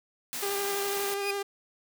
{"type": "high-pass noise", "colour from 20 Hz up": "white", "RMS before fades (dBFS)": -35, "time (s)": [0.33, 1.14], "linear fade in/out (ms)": 0, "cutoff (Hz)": 160, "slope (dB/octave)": 12}
{"type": "tone with vibrato", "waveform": "sawtooth", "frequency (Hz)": 400, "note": "G4", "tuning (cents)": 35, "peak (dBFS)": -26, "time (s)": [0.42, 1.43], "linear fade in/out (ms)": 10, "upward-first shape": "sine", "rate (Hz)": 12, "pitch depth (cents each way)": 17}
{"type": "tone with exponential growth", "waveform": "35% pulse", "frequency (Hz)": 2471, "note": "D#7", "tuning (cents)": -13, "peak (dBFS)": -25, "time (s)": [1.05, 1.31], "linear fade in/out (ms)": 5, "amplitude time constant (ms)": 55}
{"effects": []}